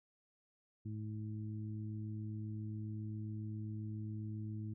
harmonic tone, 107.4 Hz, A2, 41 cents flat, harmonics 1 / 2 / 3, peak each -41 / -47 / -51 dBFS, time 0.85-4.74 s, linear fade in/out 10 ms, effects none

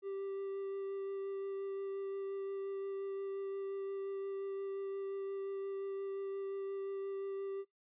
triangle tone with vibrato, 392 Hz, G4, in tune, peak -36 dBFS, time 0.02-7.65 s, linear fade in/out 50 ms, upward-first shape sine, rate 5.7 Hz, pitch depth 8 cents each way, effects noise-tail reverb RT60 0.2 s tail -26 dB re dry + resampled to 8000 Hz

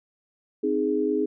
sine chord, Ab major, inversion first, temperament equal, 261.6 / 311.1 / 415.3 Hz, C4 / Eb4 / Ab4, 0 / 0 / 0 cents, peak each -28 / -26 / -24 dBFS, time 0.63-1.26 s, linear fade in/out 10 ms, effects none

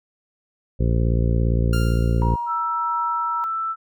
harmonic tone, 57.5 Hz, A#1, 23 cents flat, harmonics 1 / 2 / 3 / 4 / 5 / 6 / 7 / 8 / 9, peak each -19 / -21 / -26 / -30 / -34 / -34 / -33 / -36 / -34 dBFS, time 0.79-2.36 s, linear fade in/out 20 ms
sawtooth tone with exponential decay, 1396.9 Hz, F6, in tune, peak -23 dBFS, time 1.73-2.61 s, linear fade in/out 2 ms, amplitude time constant 190 ms
sine tone with tremolo, 949 Hz, A#5, 31 cents sharp, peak -23 dBFS, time 2.22-3.44 s, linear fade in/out 0 ms, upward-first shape triangle, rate 1.6 Hz, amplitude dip 30%
sine tone, 1325 Hz, E6, 9 cents sharp, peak -22 dBFS, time 2.46-3.76 s, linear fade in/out 50 ms
effects none

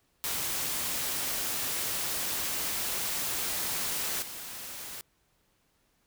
white noise with level steps, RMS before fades -32 / -41 dBFS, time 0.24-5.01 s, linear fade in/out 0 ms, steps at 4.22 s, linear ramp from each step 5 ms, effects pink hiss -71 dBFS RMS until 6.06 s

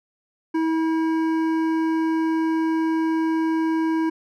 sine tone with hard clipping, 322.6 Hz, E4, 37 cents flat, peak -21 dBFS, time 0.54-4.1 s, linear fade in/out 10 ms, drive 11 dB, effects none

